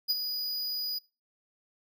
square tone with ADSR envelope, 4929 Hz, D#8, 17 cents flat, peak -23 dBFS, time 0.08-0.99 s, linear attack 25 ms, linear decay 32 ms, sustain -8 dB, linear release 12 ms, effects noise-tail reverb RT60 0.3 s tail -24 dB re dry

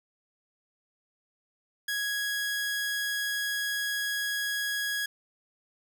sawtooth tone, 1661.2 Hz, G#6, in tune, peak -25 dBFS, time 1.88-5.06 s, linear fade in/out 5 ms, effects none

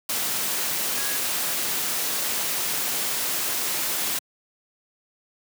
sine tone in noise, 1658 Hz, G#6, 3 cents flat, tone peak -35 dBFS, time 0.97-1.17 s, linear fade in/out 5 ms, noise white, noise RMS -26 dBFS, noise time 0.09-4.19 s, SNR -12 dB, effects high-pass 150 Hz 12 dB/octave

